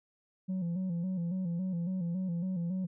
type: tone with vibrato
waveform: sine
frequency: 178.5 Hz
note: F3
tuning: 38 cents sharp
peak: -28 dBFS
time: 0.48-2.87 s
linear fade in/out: 20 ms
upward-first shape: square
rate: 3.6 Hz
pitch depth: 80 cents each way
effects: tanh soft clip ceiling -30 dBFS